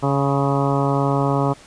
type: harmonic tone with a mistuned harmonic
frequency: 139.3 Hz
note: C#3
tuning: 9 cents sharp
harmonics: 1 / 2 / 3 / 4 / 5 / 6 / 7 / 8 / 9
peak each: -20 / -23 / -25 / -26 / -27 / -28 / -28 / -29 / -30 dBFS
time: 0.02-1.54 s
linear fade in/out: 20 ms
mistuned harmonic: 8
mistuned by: -27 cents
effects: pink hiss -45 dBFS RMS until 1.66 s + resampled to 22050 Hz